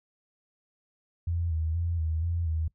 sine tone with vibrato, 82.41 Hz, E2, in tune, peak -26 dBFS, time 1.27-2.68 s, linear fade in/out 5 ms, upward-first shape square, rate 2.1 Hz, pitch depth 54 cents each way, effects noise-tail reverb RT60 0.1 s tail -21 dB re dry

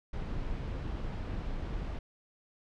brown noise, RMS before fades -36 dBFS, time 0.13-1.99 s, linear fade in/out 5 ms, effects low-pass 4000 Hz 12 dB/octave

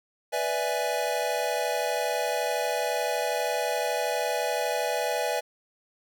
square chord, E dominant seventh, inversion second, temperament equal, 493.9 / 587.3 / 659.3 / 830.6 Hz, B4 / D5 / E5 / G#5, 0 / 0 / 0 / 0 cents, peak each -32 dBFS, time 0.32-5.41 s, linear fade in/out 20 ms, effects none

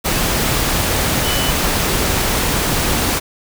sine tone in noise, 2983 Hz, F#7, 13 cents sharp, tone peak -23 dBFS, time 1.24-1.52 s, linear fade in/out 20 ms, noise pink, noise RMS -17 dBFS, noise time 0.04-3.2 s, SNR -9 dB, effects none

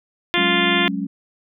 harmonic tone, 349.2 Hz, F4, in tune, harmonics 1 / 2 / 3 / 4 / 5 / 6 / 7 / 8 / 9 / 10, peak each -23 / -27 / -26 / -28 / -24 / -23 / -26 / -27 / -26 / -24 dBFS, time 0.34-0.88 s, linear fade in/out 0 ms
sine chord, F# suspended second, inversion none, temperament equal, 185 / 207.7 / 277.2 Hz, F#3 / G#3 / C#4, 0 / 0 / 0 cents, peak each -26 dBFS, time 0.37-1.07 s, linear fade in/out 10 ms
effects none

